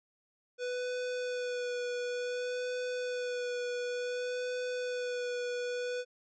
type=tone with vibrato; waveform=square; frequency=493.9 Hz; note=B4; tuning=in tune; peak=-34 dBFS; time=0.58-6.05 s; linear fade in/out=50 ms; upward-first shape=sine; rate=0.56 Hz; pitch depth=16 cents each way; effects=resampled to 16000 Hz